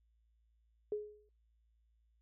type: tone with exponential decay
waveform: sine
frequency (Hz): 420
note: G#4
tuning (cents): +19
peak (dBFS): -32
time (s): 0.92-1.29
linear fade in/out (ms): 2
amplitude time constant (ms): 80
effects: noise-tail reverb RT60 0.3 s tail -25 dB re dry + added 56 Hz sine -70 dBFS peak until 2.21 s